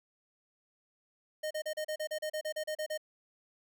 square tone bursts, 616 Hz, D#5, 17 cents flat, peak -34 dBFS, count 14, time 1.43-2.977 s, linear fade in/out 10 ms, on 78 ms, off 35 ms, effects none

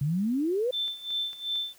sine exponential sweep, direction up, 135.2 to 523.3 Hz, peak -24 dBFS, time 0.01-0.71 s, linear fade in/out 5 ms
sine tone with tremolo, 3542 Hz, A7, 11 cents sharp, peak -26 dBFS, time 0.72-1.74 s, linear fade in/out 20 ms, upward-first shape sine, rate 2.7 Hz, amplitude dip 85%
click train, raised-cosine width 0.2 ms, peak -31 dBFS, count 4, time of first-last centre 0.88-1.557 s, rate 4.43 Hz
effects white hiss -57 dBFS RMS until 1.78 s

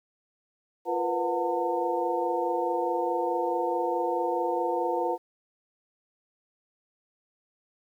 sine tone cluster, 346.7 / 474.4 / 499.1 / 727 / 902 Hz, F4 / A#4 / B4 / F#5 / A5, -13 / +30 / +18 / -31 / +43 cents, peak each -31 / -36 / -30 / -32 / -30 dBFS, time 0.85-5.18 s, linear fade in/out 50 ms, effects 10-bit

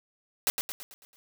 white noise with echo, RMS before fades -25 dBFS, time 0.47-0.5 s, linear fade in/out 0 ms, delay 110 ms, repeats 6, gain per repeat -6 dB, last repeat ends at 1.16 s, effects none

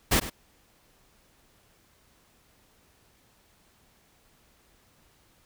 pink noise with echo, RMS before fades -22 dBFS, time 0.11-0.2 s, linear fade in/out 10 ms, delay 100 ms, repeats 1, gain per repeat -14 dB, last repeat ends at 0.3 s, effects pink hiss -63 dBFS RMS until 5.45 s

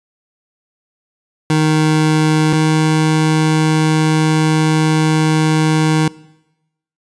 25% pulse tone pair in turn, 155.56 / 156.55 Hz, D#3 / D#3, 0 / +11 cents, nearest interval unison, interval 11 cents, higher second, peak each -7 dBFS, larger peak neither, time 1.5-2.53 / 2.53-6.08 s, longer second, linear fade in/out 2 ms, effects noise-tail reverb RT60 0.9 s tail -21 dB re dry + resampled to 22050 Hz

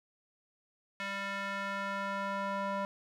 square tone with band-pass filter sweep, 197.7 Hz, G3, 15 cents sharp, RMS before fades -36 dBFS, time 1-2.85 s, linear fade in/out 0 ms, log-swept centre 2000 to 910 Hz, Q 1.6, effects none

